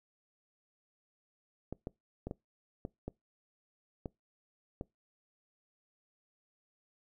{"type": "clicks", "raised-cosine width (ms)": 2, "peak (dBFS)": -25, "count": 8, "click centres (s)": [1.726, 1.871, 2.27, 2.311, 2.851, 3.08, 4.058, 4.811], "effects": ["noise-tail reverb RT60 0.2 s tail -24 dB re dry"]}